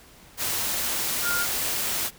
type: tone in noise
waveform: sine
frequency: 1411 Hz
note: F6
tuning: 17 cents sharp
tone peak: -25 dBFS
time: 1.22-1.47 s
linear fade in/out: 50 ms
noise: white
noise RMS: -27 dBFS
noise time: 0.37-2.11 s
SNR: -1 dB
effects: pink hiss -51 dBFS RMS until 2.18 s